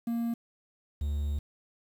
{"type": "tone pair in turn", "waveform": "triangle", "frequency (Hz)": [233.1, 72.89], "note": ["A#3", "D2"], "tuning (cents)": [0, -12], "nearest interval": "octave + minor sixth", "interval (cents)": 2012, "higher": "first", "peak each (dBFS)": -26, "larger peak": "neither", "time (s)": [[0.07, 0.34], [1.01, 1.39]], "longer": "second", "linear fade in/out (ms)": 5, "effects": ["9-bit"]}